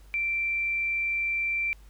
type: tone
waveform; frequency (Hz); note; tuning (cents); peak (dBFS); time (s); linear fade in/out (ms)
sine; 2349; D7; 0; -25; 0.14-1.73; 0
effects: added 50 Hz sine -48 dBFS peak until 1.89 s + pink hiss -61 dBFS RMS until 1.89 s